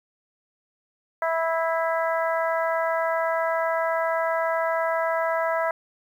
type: harmonic tone with a mistuned harmonic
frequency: 327.8 Hz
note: E4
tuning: 10 cents flat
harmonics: 2 / 3 / 4 / 5 / 6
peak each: -24 / -28 / -30 / -32 / -34 dBFS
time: 1.22-5.71 s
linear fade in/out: 2 ms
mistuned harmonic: 6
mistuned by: +18 cents
effects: 9-bit